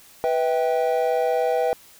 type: chord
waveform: triangle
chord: E minor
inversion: second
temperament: equal with one note detuned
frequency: 493.9 / 647.6 / 784 Hz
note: B4 / E5 / G5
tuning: 0 / -31 / 0 cents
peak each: -20 / -22 / -23 dBFS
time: 0.24-1.73 s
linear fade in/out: 0 ms
effects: white hiss -50 dBFS RMS until 1.99 s